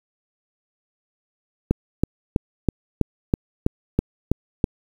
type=click train; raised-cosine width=3 ms; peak=-4 dBFS; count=10; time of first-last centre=1.71-4.642 s; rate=3.07 Hz; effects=7-bit